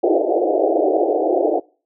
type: band-pass noise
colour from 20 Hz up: pink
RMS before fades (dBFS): -17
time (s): 0.03-1.6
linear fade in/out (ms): 10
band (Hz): 310 to 760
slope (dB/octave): 96
effects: noise-tail reverb RT60 0.4 s tail -24 dB re dry